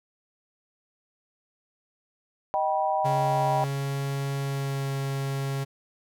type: chord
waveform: sine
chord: Eb augmented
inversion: none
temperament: just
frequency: 622.3 / 777.8 / 972.3 Hz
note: Eb5 / G5 / B5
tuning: 0 / -14 / -27 cents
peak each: -28 / -25 / -29 dBFS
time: 2.54-3.64 s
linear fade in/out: 0 ms
type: tone with pitch glide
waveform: 45% pulse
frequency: 138.59 to 137.08 Hz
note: C#3 to C#3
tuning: 0 to -19 cents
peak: -27 dBFS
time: 3.04-5.65 s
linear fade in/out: 20 ms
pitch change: -19 cents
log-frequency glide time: 4.39-4.92 s
effects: none